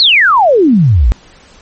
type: exponential sweep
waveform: sine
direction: down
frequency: 4451 to 47.82 Hz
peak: -4 dBFS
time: 0-1.12 s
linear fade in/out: 0 ms
effects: pink hiss -41 dBFS RMS until 1.61 s + MP3 32 kbps

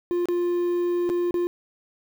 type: tone with dropouts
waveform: triangle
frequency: 350.7 Hz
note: F4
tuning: 7 cents sharp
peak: -19 dBFS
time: 0.11-1.47 s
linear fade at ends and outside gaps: 0 ms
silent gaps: 0.256-0.286 / 1.092-1.099 / 1.309-1.342 s
effects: 8-bit

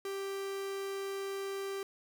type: tone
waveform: 45% pulse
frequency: 392 Hz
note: G4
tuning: in tune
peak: -36 dBFS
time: 0.05-1.83 s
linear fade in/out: 2 ms
effects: none

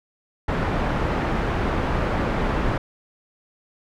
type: low-pass noise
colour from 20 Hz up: pink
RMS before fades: -23 dBFS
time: 0.48-2.78 s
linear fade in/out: 5 ms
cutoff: 1600 Hz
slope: 12 dB/octave
effects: none

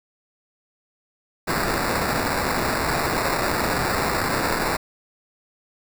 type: noise with sample-and-hold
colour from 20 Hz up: blue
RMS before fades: -23 dBFS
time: 1.47-4.77 s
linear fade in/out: 10 ms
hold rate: 3150 Hz
effects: none

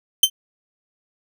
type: tone with exponential decay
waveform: sawtooth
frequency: 3100 Hz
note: G7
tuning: 20 cents flat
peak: -3 dBFS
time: 0.23-0.3 s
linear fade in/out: 5 ms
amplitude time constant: 15 ms
effects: none

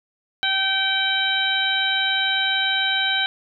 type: harmonic tone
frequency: 773 Hz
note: G5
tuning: 24 cents flat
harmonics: 1 / 2 / 3 / 4 / 5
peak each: -29 / -23 / -28 / -24 / -24 dBFS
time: 0.43-3.26 s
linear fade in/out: 0 ms
effects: none

